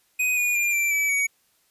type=tone with pitch steps; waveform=square; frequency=2500 / 2449 / 2398 / 2349 / 2300 / 2253 Hz; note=D#7 / D#7 / D7 / D7 / D7 / C#7; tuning=+8 / -28 / +36 / 0 / -37 / +28 cents; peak=-21 dBFS; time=0.19-1.27 s; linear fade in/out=10 ms; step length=180 ms; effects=white hiss -65 dBFS RMS until 1.7 s + resampled to 32000 Hz